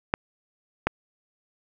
clicks, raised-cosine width 0.5 ms, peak -6 dBFS, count 2, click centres 0.139 / 0.87 s, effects none

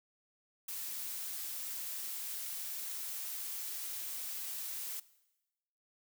blue noise, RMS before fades -41 dBFS, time 0.68-5 s, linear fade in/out 5 ms, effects noise-tail reverb RT60 1.0 s tail -19 dB re dry

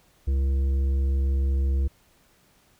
harmonic tone with a mistuned harmonic, 67.8 Hz, C#2, 38 cents flat, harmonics 1 / 3 / 5 / 7, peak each -20 / -40 / -41 / -46 dBFS, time 0.27-1.88 s, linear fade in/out 10 ms, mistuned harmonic 3, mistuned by -52 cents, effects pink hiss -61 dBFS RMS until 2.79 s

